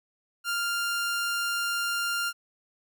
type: tone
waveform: sawtooth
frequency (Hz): 1396.9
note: F6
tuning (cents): 0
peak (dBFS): -23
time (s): 0.44-2.33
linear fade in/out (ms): 50
effects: none